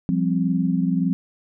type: chord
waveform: sine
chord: F suspended second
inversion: none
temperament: equal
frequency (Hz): 174.61 / 196 / 261.6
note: F3 / G3 / C4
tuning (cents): 0 / 0 / 0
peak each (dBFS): -21 / -24 / -23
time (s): 0.09-1.13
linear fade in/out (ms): 0
effects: none